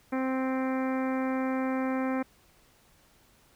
harmonic tone, 261.6 Hz, C4, in tune, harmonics 1 / 2 / 3 / 4 / 5 / 6 / 7 / 8 / 9, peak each -28 / -34 / -38 / -40 / -42 / -44 / -45 / -46 / -47 dBFS, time 0.12-2.23 s, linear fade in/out 10 ms, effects pink hiss -62 dBFS RMS until 3.55 s

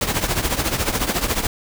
pink noise with tremolo, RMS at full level -18 dBFS, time 0.01-1.47 s, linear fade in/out 2 ms, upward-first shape triangle, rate 14 Hz, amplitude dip 80%, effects none

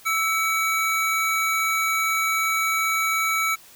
square tone pair together, 1318.5 / 2264 Hz, E6 / C#7, 0 / +36 cents, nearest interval major sixth, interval 936 cents, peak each -24 dBFS, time 0.05-3.56 s, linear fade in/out 20 ms, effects white hiss -49 dBFS RMS until 3.75 s

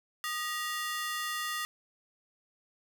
sawtooth ring-modulated tone, 1568 Hz, G6, in tune, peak -26 dBFS, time 0.24-1.65 s, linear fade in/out 0 ms, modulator 336 Hz, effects none

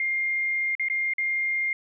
sine tone with dropouts, 2116 Hz, C7, 19 cents sharp, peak -23 dBFS, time 0-1.73 s, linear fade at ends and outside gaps 2 ms, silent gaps 0.752-0.796 / 0.885-0.899 / 1.136-1.182 s, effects none

